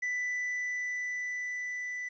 triangle tone with level ramp, 1985 Hz, B6, 8 cents sharp, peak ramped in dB -28 to -33 dBFS, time 0.02-2.09 s, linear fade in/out 10 ms, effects resampled to 16000 Hz + 11-bit

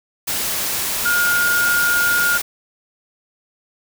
sine tone in noise, 1424 Hz, F6, 33 cents sharp, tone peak -15 dBFS, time 1.05-2.38 s, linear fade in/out 10 ms, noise white, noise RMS -22 dBFS, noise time 0.27-2.42 s, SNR +4 dB, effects none

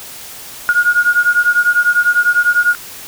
sine beating tone pair, 1432 / 1442 Hz, F6 / F#6, +43 / -45 cents, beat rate 10 Hz, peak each -12 / -13 dBFS, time 0.69-2.75 s, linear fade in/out 0 ms, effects white hiss -32 dBFS RMS until 3.07 s

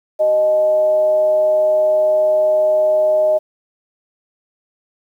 sine tone with frequency modulation, 619 Hz, D#5, 9 cents flat, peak -11 dBFS, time 0.19-3.39 s, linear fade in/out 20 ms, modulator 237 Hz, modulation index 0.22, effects 8-bit

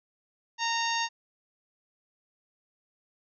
harmonic tone, 923 Hz, A#5, 17 cents flat, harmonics 1 / 2 / 3 / 4 / 5 / 6 / 7, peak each -30 / -33 / -35 / -36 / -37 / -38 / -38 dBFS, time 0.58-1.09 s, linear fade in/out 50 ms, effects none

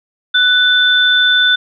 sine tone pair together, 1488 / 3527 Hz, F#6 / A7, +9 / +3 cents, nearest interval octave + minor third, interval 1494 cents, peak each -11 dBFS, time 0.34-1.56 s, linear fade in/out 10 ms, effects none

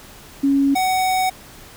sine / square tone pair in turn, 277.2 / 748.2 Hz, C#4 / F#5, 0 / +19 cents, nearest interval octave + perfect fourth, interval 1719 cents, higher second, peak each -13 / -17 dBFS, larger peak first, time 0.43-0.75 / 0.75-1.3 s, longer second, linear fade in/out 10 ms, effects pink hiss -42 dBFS RMS until 1.76 s

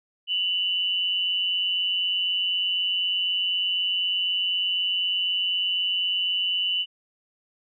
sine tone pair together, 2794 / 2978 Hz, F7 / F#7, 0 / +11 cents, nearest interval minor second, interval 111 cents, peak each -29 / -23 dBFS, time 0.27-6.86 s, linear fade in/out 50 ms, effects none

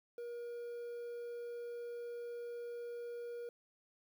triangle tone with quantisation, 476 Hz, A#4, 36 cents sharp, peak -40 dBFS, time 0.18-3.49 s, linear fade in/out 2 ms, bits 11, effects none

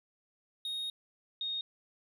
triangle / sine tone pair in turn, 3729 / 3715 Hz, A#7 / A#7, 0 / -7 cents, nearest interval unison, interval 7 cents, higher first, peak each -33 / -33 dBFS, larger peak neither, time 0.65-0.9 / 1.41-1.61 s, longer first, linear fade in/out 2 ms, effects none

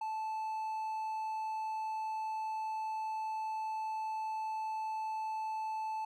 triangle tone, 875 Hz, A5, 10 cents flat, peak -33 dBFS, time 0.01-6.05 s, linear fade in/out 5 ms, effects none

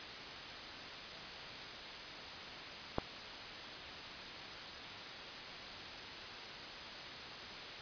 click, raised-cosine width 1 ms, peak -18 dBFS, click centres 2.984 s, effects white hiss -46 dBFS RMS until 7.81 s + resampled to 11025 Hz

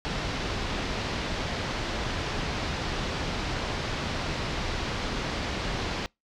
pink low-pass noise, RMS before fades -31 dBFS, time 0.05-6.06 s, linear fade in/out 0 ms, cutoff 5200 Hz, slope 24 dB/octave, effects noise-tail reverb RT60 0.2 s tail -26 dB re dry

